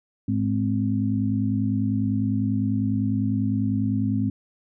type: tone cluster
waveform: sine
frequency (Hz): 106.1 / 211.6 / 261.6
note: G#2 / G#3 / C4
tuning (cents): +38 / +33 / 0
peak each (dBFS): -25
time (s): 0.28-4.3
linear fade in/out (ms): 5
effects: none